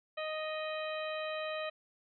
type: harmonic tone with a mistuned harmonic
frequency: 622.3 Hz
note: D#5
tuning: in tune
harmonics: 1 / 2 / 3 / 4 / 5 / 6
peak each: -37 / -43 / -45 / -45 / -48 / -49 dBFS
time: 0.17-1.7 s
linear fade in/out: 10 ms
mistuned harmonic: 6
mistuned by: +82 cents
effects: none